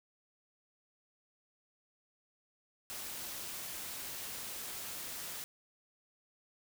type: noise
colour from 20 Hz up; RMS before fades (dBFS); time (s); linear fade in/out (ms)
white; -43; 2.9-5.44; 0
effects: none